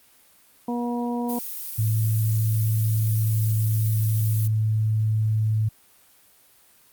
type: harmonic tone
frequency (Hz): 240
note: B3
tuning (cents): -49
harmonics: 1 / 2 / 3 / 4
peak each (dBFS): -25 / -32 / -34 / -34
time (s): 0.68-1.39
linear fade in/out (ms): 5
type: noise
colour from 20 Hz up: violet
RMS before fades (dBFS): -33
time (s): 1.28-4.48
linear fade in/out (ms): 20
type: tone with pitch glide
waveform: sine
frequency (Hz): 110 to 108.99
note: A2 to A2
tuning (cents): 0 to -16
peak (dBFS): -19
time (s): 1.78-5.69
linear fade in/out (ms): 10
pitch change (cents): -16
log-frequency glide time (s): 2.48-3.9
effects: white hiss -56 dBFS RMS until 6.92 s + Opus 32 kbps